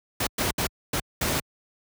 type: noise bursts at uneven times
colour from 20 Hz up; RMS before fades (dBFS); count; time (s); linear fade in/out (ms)
pink; -25; 5; 0.2-0.27 / 0.38-0.51 / 0.58-0.67 / 0.93-1 / 1.21-1.4; 5
effects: high-pass 60 Hz 12 dB/octave